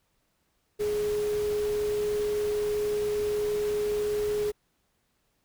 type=tone in noise; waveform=sine; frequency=418.3 Hz; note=G#4; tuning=12 cents sharp; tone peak=-25 dBFS; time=0.79-4.52 s; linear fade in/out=20 ms; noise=pink; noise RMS=-41 dBFS; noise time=0.79-4.52 s; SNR=+13 dB; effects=pink hiss -73 dBFS RMS until 5.44 s